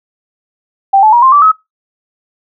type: tone with pitch steps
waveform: sine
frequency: 784 / 864.9 / 954.1 / 1052.6 / 1161.2 / 1281 Hz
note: G5 / A5 / A#5 / C6 / D6 / E6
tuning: 0 / -30 / +40 / +10 / -20 / -50 cents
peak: -3 dBFS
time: 0.93-1.518 s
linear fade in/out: 10 ms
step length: 98 ms
effects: noise-tail reverb RT60 0.2 s tail -23 dB re dry